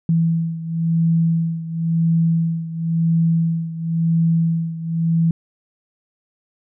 sine beating tone pair, 164.81 / 165.77 Hz, E3 / E3, 0 / +10 cents, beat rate 0.96 Hz, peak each -17 / -21 dBFS, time 0.09-5.31 s, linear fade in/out 2 ms, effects none

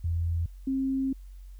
sine tone pair in turn, 84.1 / 267 Hz, E2 / C4, +35 / +35 cents, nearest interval octave + minor sixth, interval 2000 cents, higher second, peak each -25 dBFS, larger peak neither, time 0.04-0.46 / 0.67-1.13 s, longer second, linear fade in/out 5 ms, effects added 46 Hz sine -42 dBFS peak until 1.59 s + white hiss -67 dBFS RMS until 1.59 s

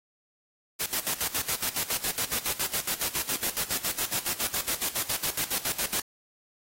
white noise with tremolo, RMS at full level -28 dBFS, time 0.79-6.02 s, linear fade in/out 20 ms, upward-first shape square, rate 7.2 Hz, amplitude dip 80%, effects AAC 48 kbps

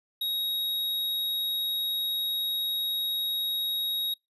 square tone, 3786 Hz, A#7, 26 cents sharp, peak -28 dBFS, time 0.21-4.14 s, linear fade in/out 5 ms, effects noise-tail reverb RT60 0.2 s tail -25 dB re dry + resampled to 32000 Hz

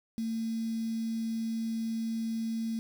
sine tone with quantisation, 225.5 Hz, A3, 43 cents sharp, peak -30 dBFS, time 0.18-2.79 s, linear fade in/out 0 ms, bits 8, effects none

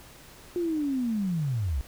sine linear sweep, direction down, 357.6 to 58.3 Hz, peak -25 dBFS, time 0.56-1.81 s, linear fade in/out 0 ms, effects pink hiss -50 dBFS RMS until 1.87 s

